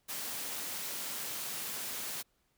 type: high-pass noise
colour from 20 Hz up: white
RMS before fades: -39 dBFS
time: 0.08-2.23 s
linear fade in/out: 20 ms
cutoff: 120 Hz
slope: 12 dB/octave
effects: pink hiss -75 dBFS RMS until 2.57 s